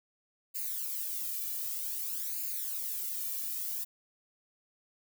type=noise with flanger; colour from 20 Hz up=violet; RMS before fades=-36 dBFS; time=0.54-3.85 s; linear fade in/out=20 ms; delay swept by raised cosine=0.43 to 1.73 ms; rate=0.53 Hz; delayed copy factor=+0.9; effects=none